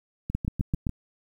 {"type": "two click trains", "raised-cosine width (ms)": 5, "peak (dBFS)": [-13, -18], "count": [5, 5], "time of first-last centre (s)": [[0.35, 0.868], [0.3, 0.893]], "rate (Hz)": [7.72, 6.74], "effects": ["9-bit"]}